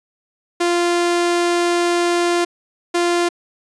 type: tone pair in turn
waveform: sawtooth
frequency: 347.3 / 347.3 Hz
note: F4 / F4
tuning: -10 / -10 cents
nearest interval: unison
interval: 0 cents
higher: neither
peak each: -11 dBFS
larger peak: neither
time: 0.6-2.45 / 2.94-3.29 s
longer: first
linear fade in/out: 10 ms
effects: resampled to 22050 Hz